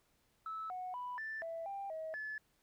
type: tone with pitch steps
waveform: sine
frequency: 1306 / 735 / 989 / 1766 / 661 / 792 / 637 / 1725 Hz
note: E6 / F#5 / B5 / A6 / E5 / G5 / D#5 / A6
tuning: -17 / -12 / +2 / +6 / +5 / +18 / +41 / -35 cents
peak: -39 dBFS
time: 0.46-2.38 s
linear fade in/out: 2 ms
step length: 240 ms
effects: tanh soft clip ceiling -35 dBFS + pink hiss -75 dBFS RMS until 2.62 s